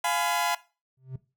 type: chord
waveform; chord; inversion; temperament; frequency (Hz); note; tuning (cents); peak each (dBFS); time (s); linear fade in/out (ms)
sawtooth; F diminished; none; just; 698.5 / 838.1 / 1005.8; F5 / Ab5 / Cb6; 0 / +16 / +31; -25; 0.04-0.55; 5
type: tone with exponential growth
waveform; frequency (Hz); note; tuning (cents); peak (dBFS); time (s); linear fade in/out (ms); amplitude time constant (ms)
triangle; 130.81; C3; 0; -28; 0.97-1.16; 5; 41
effects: noise-tail reverb RT60 0.3 s tail -18 dB re dry